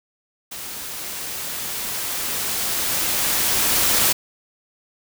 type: noise with level ramp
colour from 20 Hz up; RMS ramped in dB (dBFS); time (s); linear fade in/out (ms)
white; -33 to -17; 0.51-4.13; 10
effects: none